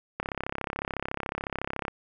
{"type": "click train", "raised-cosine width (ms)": 0.5, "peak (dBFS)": -15, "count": 58, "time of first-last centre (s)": [0.2, 1.881], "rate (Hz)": 33.9, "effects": []}